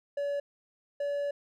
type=tone pair in turn; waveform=triangle; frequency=570 / 572.1 Hz; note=C#5 / D5; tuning=+48 / -45 cents; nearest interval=unison; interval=7 cents; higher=second; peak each=-27 / -27 dBFS; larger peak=neither; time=0.17-0.4 / 1-1.31 s; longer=second; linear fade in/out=5 ms; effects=none